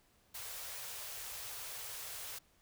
white band-stop noise, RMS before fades -45 dBFS, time 0.34-2.39 s, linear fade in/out 10 ms, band 130 to 420 Hz, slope 48 dB/octave, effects pink hiss -70 dBFS RMS until 2.61 s

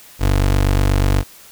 25% pulse tone, 48.25 Hz, G1, 27 cents flat, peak -9 dBFS, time 0.19-1.24 s, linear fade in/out 50 ms, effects white hiss -43 dBFS RMS until 1.51 s

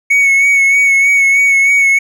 triangle tone with vibrato, 2217 Hz, C#7, in tune, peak -5 dBFS, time 0.1-1.99 s, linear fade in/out 10 ms, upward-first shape sine, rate 3.2 Hz, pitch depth 26 cents each way, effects none

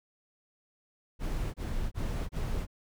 brown noise bursts, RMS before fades -32 dBFS, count 4, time 1.19-2.668 s, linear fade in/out 50 ms, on 350 ms, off 26 ms, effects none

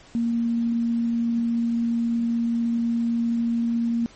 sine tone, 233.1 Hz, A#3, in tune, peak -20 dBFS, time 0.15-4.06 s, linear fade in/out 0 ms, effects pink hiss -50 dBFS RMS until 4.15 s + MP3 32 kbps

